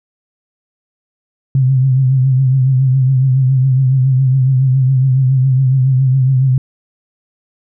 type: tone with vibrato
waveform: sine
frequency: 131.3 Hz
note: C3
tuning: 6 cents sharp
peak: -8 dBFS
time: 1.55-6.58 s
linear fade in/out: 2 ms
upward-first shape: triangle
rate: 7.2 Hz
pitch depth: 70 cents each way
effects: none